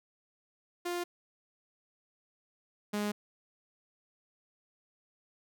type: tone pair in turn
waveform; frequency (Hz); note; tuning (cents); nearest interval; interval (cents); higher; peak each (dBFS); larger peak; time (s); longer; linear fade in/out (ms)
sawtooth; 350.8 / 207.6; F4 / G#3; +8 / 0; major sixth; 908; first; -29 / -27; second; 0.85-1.04 / 2.93-3.12; neither; 10
effects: none